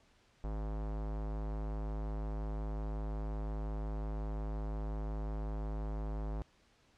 square tone with low-pass filter, 52.8 Hz, G#1, 29 cents sharp, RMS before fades -38 dBFS, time 0.44-6.42 s, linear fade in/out 0 ms, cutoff 910 Hz, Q 1.2, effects pink hiss -68 dBFS RMS until 6.97 s + low-pass 6000 Hz 12 dB/octave

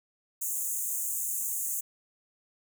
pink high-pass noise, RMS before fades -32 dBFS, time 0.41-1.81 s, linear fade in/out 10 ms, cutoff 6500 Hz, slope 96 dB/octave, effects none

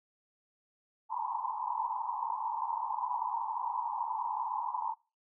white band-pass noise, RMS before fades -35 dBFS, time 1.09-4.95 s, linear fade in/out 50 ms, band 860 to 1000 Hz, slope 96 dB/octave, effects noise-tail reverb RT60 0.3 s tail -21 dB re dry

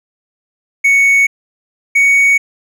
triangle tone pair in turn, 2222 / 2234 Hz, C#7 / C#7, +4 / +13 cents, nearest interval unison, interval 9 cents, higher second, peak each -5 dBFS, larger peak neither, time 0.84-1.27 / 1.95-2.38 s, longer neither, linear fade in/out 10 ms, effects none

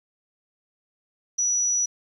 sine tone, 5880 Hz, F#8, 12 cents flat, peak -20 dBFS, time 1.38-1.86 s, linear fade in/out 10 ms, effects 9-bit

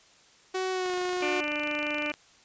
sawtooth tone with pitch glide, 374.1 to 362 Hz, F#4 to F#4, +19 to -38 cents, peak -24 dBFS, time 0.54-1.41 s, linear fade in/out 10 ms, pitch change -57 cents, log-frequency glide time 0.71-0.94 s
click train, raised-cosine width 0.2 ms, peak -23 dBFS, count 34, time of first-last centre 0.86-2.139 s, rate 25.8 Hz
harmonic tone, 297.4 Hz, D4, 22 cents sharp, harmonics 1 / 2 / 3 / 4 / 5 / 6 / 7 / 8 / 9 / 10, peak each -35 / -35 / -43 / -41 / -41 / -43 / -42 / -32 / -40 / -41 dBFS, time 1.22-2.12 s, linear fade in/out 5 ms
effects white hiss -58 dBFS RMS until 2.44 s + resampled to 16000 Hz

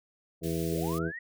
harmonic tone, 82.41 Hz, E2, in tune, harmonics 1 / 2 / 3 / 4 / 5 / 6 / 8, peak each -39 / -32 / -43 / -34 / -36 / -38 / -44 dBFS, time 0.41-1.12 s, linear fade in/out 50 ms
white high-pass noise, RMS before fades -44 dBFS, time 0.43-0.99 s, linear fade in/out 10 ms, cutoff 1800 Hz, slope 24 dB/octave
sine linear sweep, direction up, 363.2 to 1943 Hz, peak -37 dBFS, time 0.72-1.19 s, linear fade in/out 5 ms
effects none

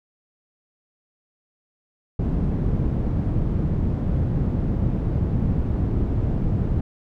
white low-pass noise, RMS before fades -22 dBFS, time 2.19-6.81 s, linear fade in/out 5 ms, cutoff 150 Hz, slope 12 dB/octave, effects none

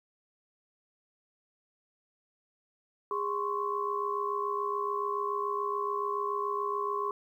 sine tone cluster, 409.3 / 1043 / 1110 Hz, G#4 / C6 / C#6, -25 / -6 / +2 cents, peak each -34 / -34 / -33 dBFS, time 3.11-7.11 s, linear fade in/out 2 ms, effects 11-bit

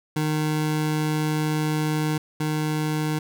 25% pulse tone pair in turn, 153.7 / 153.7 Hz, D#3 / D#3, -21 / -21 cents, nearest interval unison, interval 0 cents, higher neither, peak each -18 / -19 dBFS, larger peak first, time 0.16-2.18 / 2.4-3.19 s, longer first, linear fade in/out 5 ms, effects none

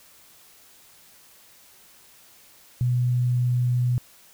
sine tone, 123.47 Hz, B2, in tune, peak -19 dBFS, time 2.81-3.98 s, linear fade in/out 0 ms, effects white hiss -53 dBFS RMS until 4.33 s

